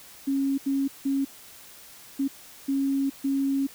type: tone bursts at uneven times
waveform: sine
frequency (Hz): 274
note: C#4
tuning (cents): -20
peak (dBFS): -22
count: 6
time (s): 0.27-0.58 / 0.66-0.88 / 1.05-1.25 / 2.19-2.28 / 2.68-3.1 / 3.24-3.67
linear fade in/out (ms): 10
effects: white hiss -48 dBFS RMS until 3.74 s